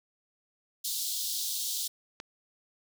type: high-pass noise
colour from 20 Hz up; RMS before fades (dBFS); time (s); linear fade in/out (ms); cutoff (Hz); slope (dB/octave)
pink; -33; 0.84-1.88; 10; 3500; 48
type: click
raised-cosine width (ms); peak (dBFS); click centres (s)
0.2; -22; 2.201
effects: none